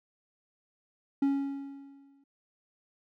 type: tone with exponential decay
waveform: triangle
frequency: 277.2 Hz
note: C#4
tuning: in tune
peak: -20 dBFS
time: 1.22-2.24 s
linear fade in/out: 5 ms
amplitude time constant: 220 ms
effects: none